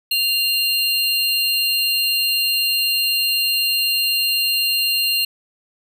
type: tone pair together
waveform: square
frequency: 2784 / 4196 Hz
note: F7 / C8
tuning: -6 / +4 cents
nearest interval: perfect fifth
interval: 710 cents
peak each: -20 dBFS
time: 0.11-5.25 s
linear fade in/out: 5 ms
effects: none